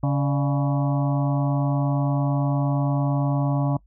harmonic tone with a mistuned harmonic, 140 Hz, C#3, 18 cents sharp, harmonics 1 / 2 / 4 / 5 / 6 / 7 / 8, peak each -20 / -26 / -32 / -34 / -36 / -37 / -38 dBFS, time 0.03-3.77 s, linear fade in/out 5 ms, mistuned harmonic 4, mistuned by +94 cents, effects noise-tail reverb RT60 0.1 s tail -22 dB re dry + added 50 Hz sine -53 dBFS peak until 3.86 s

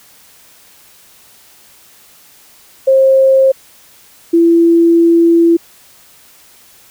sine tone pair in turn, 533 / 336.1 Hz, C5 / E4, +32 / +34 cents, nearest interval minor sixth, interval 798 cents, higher first, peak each -5 dBFS, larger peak neither, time 2.87-3.52 / 4.33-5.57 s, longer second, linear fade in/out 10 ms, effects white hiss -44 dBFS RMS until 6.9 s

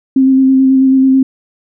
sine tone with vibrato, 264.8 Hz, C4, 21 cents sharp, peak -5 dBFS, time 0.16-1.23 s, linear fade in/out 5 ms, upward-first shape square, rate 9.2 Hz, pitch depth 13 cents each way, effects none

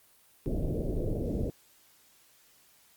pink low-pass noise, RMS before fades -31 dBFS, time 0.46-1.5 s, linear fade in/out 0 ms, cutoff 590 Hz, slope 48 dB/octave, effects white hiss -62 dBFS RMS until 2.96 s + Opus 32 kbps

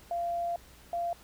sine tone pair in turn, 689 / 689 Hz, F5 / F5, -24 / -24 cents, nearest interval unison, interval 0 cents, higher neither, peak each -29 / -29 dBFS, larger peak neither, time 0.11-0.56 / 0.93-1.13 s, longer first, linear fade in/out 2 ms, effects added 60 Hz sine -59 dBFS peak until 1.23 s + pink hiss -56 dBFS RMS until 1.23 s

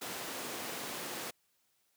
pink high-pass noise, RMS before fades -41 dBFS, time 0.01-1.31 s, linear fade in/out 10 ms, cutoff 270 Hz, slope 12 dB/octave, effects white hiss -75 dBFS RMS until 1.96 s + high-pass 60 Hz 12 dB/octave

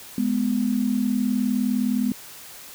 sine tone pair together, 209.8 / 249.5 Hz, G#3 / B3, +18 / +18 cents, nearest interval minor third, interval 300 cents, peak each -23 / -22 dBFS, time 0.18-2.12 s, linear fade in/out 2 ms, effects white hiss -42 dBFS RMS until 2.74 s

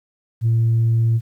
sine tone, 114.4 Hz, A#2, 32 cents flat, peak -12 dBFS, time 0.41-1.21 s, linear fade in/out 50 ms, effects tanh soft clip ceiling -11 dBFS + 9-bit

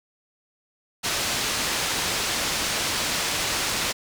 white low-pass noise, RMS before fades -26 dBFS, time 1.03-3.93 s, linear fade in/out 20 ms, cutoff 6100 Hz, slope 12 dB/octave, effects none

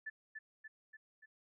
sine tone with echo, 1749 Hz, A6, 11 cents flat, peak -40 dBFS, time 0.06-0.1 s, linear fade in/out 10 ms, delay 290 ms, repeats 4, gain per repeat -4 dB, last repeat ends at 1.26 s, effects none

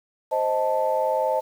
sine chord, A diminished, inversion first, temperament equal with one note detuned, 523.3 / 624.4 / 880 Hz, C5 / Eb5 / A5, 0 / +6 / 0 cents, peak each -24 dBFS, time 0.31-1.41 s, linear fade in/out 20 ms, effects tanh soft clip ceiling -10 dBFS + 8-bit

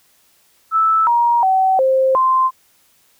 sine tone with pitch steps, 1314 / 946 / 760 / 527 / 1042 Hz, E6 / A#5 / F#5 / C5 / C6, -6 / +25 / +46 / +12 / -7 cents, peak -11 dBFS, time 0.71-2.51 s, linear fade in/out 50 ms, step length 360 ms, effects white hiss -56 dBFS RMS until 3.19 s

